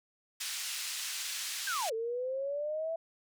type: band-pass noise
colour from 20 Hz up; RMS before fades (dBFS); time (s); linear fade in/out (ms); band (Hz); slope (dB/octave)
white; -38; 0.4-1.9; 10; 2000 to 7500; 12
type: linear two-way sweep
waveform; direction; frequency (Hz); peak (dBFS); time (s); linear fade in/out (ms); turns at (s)
sine; down then up; 1625 to 440 to 664; -32; 1.67-2.96; 5; 1.93
effects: none